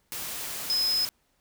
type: tone in noise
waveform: sine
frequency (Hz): 5100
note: D#8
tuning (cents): +42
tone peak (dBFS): -23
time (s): 0.7-1.05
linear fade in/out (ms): 0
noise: white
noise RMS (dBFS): -35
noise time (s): 0.12-1.09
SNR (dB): +9
effects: pink hiss -70 dBFS RMS until 1.4 s

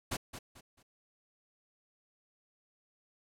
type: noise with echo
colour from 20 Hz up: pink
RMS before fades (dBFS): -35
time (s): 0.11-0.17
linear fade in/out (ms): 10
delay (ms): 220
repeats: 3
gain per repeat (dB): -10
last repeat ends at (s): 0.83
effects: low-pass 12000 Hz 12 dB/octave

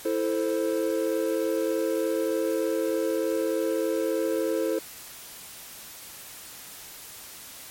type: chord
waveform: triangle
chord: A minor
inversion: second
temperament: equal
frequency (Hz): 329.6 / 440 / 523.3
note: E4 / A4 / C5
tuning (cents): 0 / 0 / 0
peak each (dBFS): -26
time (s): 0.05-4.79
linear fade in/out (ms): 5
effects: white hiss -43 dBFS RMS until 7.7 s + MP3 64 kbps

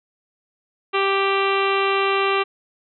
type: harmonic tone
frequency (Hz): 392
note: G4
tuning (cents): 0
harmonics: 1 / 2 / 3 / 4 / 5 / 6 / 7 / 8 / 9 / 10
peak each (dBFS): -21 / -27 / -22 / -32 / -31 / -28 / -27 / -32 / -38 / -37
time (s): 0.93-2.44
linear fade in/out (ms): 20
effects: none

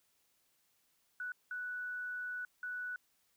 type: tone bursts at uneven times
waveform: sine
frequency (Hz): 1480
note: F#6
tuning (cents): 0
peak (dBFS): -38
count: 3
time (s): 1.2-1.32 / 1.51-2.45 / 2.63-2.96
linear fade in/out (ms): 2
effects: white hiss -75 dBFS RMS until 3.36 s

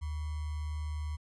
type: tone with sample-and-hold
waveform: sine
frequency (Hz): 76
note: D#2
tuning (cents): -40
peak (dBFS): -33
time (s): 0.01-1.17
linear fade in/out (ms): 20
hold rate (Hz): 1050
effects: resampled to 24000 Hz

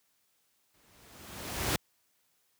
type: noise with exponential growth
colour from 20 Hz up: pink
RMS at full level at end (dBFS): -28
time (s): 0.74-1.76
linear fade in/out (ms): 2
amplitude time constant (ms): 220
effects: white hiss -73 dBFS RMS until 2.59 s + high-pass 60 Hz 12 dB/octave

